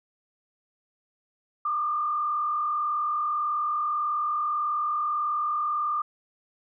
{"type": "tone with frequency modulation", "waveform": "sine", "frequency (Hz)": 1200, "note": "D6", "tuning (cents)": 37, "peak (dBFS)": -24, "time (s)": [1.65, 6.02], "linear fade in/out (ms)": 5, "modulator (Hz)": 41.7, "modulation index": 0.73, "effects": []}